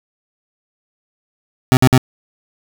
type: tone bursts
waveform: 25% pulse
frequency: 128.8 Hz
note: C3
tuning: 27 cents flat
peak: -3 dBFS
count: 3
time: 1.72-1.978 s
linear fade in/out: 0 ms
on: 50 ms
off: 54 ms
effects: none